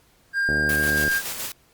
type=tone; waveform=triangle; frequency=1603 Hz; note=G6; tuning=38 cents sharp; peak=-18 dBFS; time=0.33-1.22 s; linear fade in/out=50 ms
type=click train; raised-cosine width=2 ms; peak=-15 dBFS; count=45; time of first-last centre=0.49-1.079 s; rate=74.7 Hz
type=noise with tremolo; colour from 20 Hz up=white; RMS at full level=-29 dBFS; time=0.69-1.52 s; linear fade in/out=2 ms; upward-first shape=square; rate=7.1 Hz; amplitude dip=40%
effects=pink hiss -59 dBFS RMS until 1.73 s + Opus 48 kbps